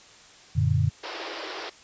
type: chord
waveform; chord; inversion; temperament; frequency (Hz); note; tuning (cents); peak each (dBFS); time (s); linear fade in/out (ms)
sine; Gb augmented; none; equal; 92.5 / 116.54 / 146.83; Gb2 / Bb2 / D3; 0 / 0 / 0; -24; 0.55-0.9; 20
type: band-pass noise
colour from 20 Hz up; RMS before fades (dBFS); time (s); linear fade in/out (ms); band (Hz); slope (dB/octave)
pink; -36; 1.03-1.7; 10; 320 to 5500; 96
effects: white hiss -51 dBFS RMS until 1.83 s + resampled to 16000 Hz

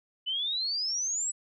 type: exponential sweep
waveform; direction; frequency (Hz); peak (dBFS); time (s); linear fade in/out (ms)
sine; up; 2960 to 7950; -28; 0.26-1.32; 20
effects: none

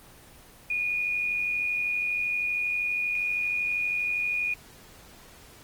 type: tone with amplitude modulation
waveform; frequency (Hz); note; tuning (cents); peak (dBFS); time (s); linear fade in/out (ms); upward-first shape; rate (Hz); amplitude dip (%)
sine; 2449; D#7; -28; -23; 0.7-4.54; 5; sine; 92.6; 45
effects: pink hiss -51 dBFS RMS until 5.63 s + Opus 24 kbps

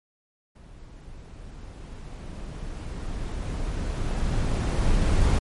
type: noise with level ramp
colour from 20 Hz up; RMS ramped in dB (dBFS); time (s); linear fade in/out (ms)
brown; -46 to -19; 0.55-5.39; 10
effects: MP3 48 kbps

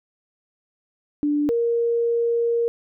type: tone pair in turn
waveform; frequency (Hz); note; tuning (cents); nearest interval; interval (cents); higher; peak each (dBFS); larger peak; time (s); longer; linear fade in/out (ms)
sine; 293.7 / 468; D4 / A#4; 0 / +7; minor sixth; 807; second; -18; neither; 1.23-1.49 / 1.49-2.68; second; 0
effects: none

